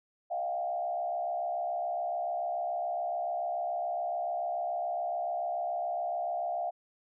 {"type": "tone with frequency modulation", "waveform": "sine", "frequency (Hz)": 698.5, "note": "F5", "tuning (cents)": 0, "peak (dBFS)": -30, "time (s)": [0.3, 6.71], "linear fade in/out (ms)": 20, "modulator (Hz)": 67, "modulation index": 0.92, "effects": []}